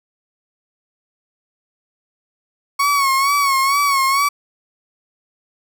35% pulse tone with vibrato, 1108.7 Hz, C#6, in tune, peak -12 dBFS, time 2.79-4.29 s, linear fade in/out 10 ms, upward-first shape sine, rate 2.2 Hz, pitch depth 62 cents each way, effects none

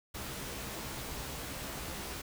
pink noise with comb filter, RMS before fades -41 dBFS, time 0.14-2.22 s, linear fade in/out 10 ms, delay 15 ms, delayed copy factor +0.55, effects none

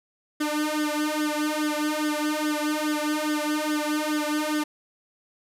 sawtooth tone with flanger, 302.3 Hz, D#4, 50 cents flat, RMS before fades -26 dBFS, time 0.4-4.64 s, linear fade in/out 10 ms, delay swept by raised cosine 0.59 to 2.69 ms, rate 2.4 Hz, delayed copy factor +1, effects resampled to 32000 Hz

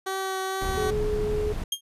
15% pulse tone with vibrato, 381.5 Hz, G4, 47 cents flat, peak -21 dBFS, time 0.06-0.91 s, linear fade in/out 10 ms, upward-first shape triangle, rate 2.2 Hz, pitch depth 12 cents each way
brown noise, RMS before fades -30 dBFS, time 0.61-1.64 s, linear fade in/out 5 ms
sine tone, 422.6 Hz, G#4, 30 cents sharp, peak -25 dBFS, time 0.77-1.53 s, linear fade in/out 10 ms
sawtooth tone with exponential decay, 3217 Hz, G7, 44 cents sharp, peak -18 dBFS, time 1.72-1.81 s, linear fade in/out 5 ms, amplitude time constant 19 ms
effects resampled to 32000 Hz

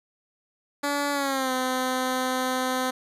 10% pulse tone with pitch glide, 286.5 to 256.7 Hz, D4 to C4, -43 to -33 cents, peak -16 dBFS, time 0.83-2.91 s, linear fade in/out 10 ms, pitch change -190 cents, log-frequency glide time 1.12-1.52 s, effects resampled to 32000 Hz

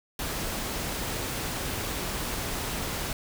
pink noise, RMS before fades -32 dBFS, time 0.19-3.13 s, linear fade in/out 2 ms, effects none

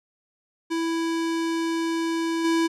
square tone with level steps, 330 Hz, E4, 2 cents sharp, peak -24 / -20 dBFS, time 0.7-2.68 s, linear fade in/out 20 ms, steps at 2.44 s, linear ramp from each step 10 ms, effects low-pass 8000 Hz 12 dB/octave

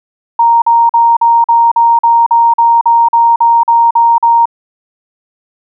sine tone bursts, 931 Hz, A#5, 2 cents flat, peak -4 dBFS, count 15, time 0.39-4.456 s, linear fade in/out 5 ms, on 230 ms, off 44 ms, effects none

